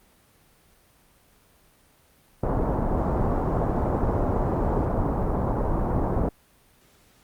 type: low-pass noise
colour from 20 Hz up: pink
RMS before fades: -24 dBFS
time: 2.43-6.29 s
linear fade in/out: 5 ms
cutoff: 1000 Hz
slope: 24 dB/octave
effects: pink hiss -59 dBFS RMS until 7.23 s + Opus 32 kbps